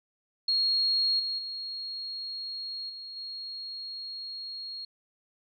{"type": "tone with level steps", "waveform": "sine", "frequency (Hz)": 4284, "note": "C8", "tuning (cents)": 40, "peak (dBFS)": [-23, -29, -34, -39, -36], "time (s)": [0.48, 4.85], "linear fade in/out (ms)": 5, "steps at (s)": [1.19, 1.38, 2.89, 3.16], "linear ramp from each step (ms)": 10, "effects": []}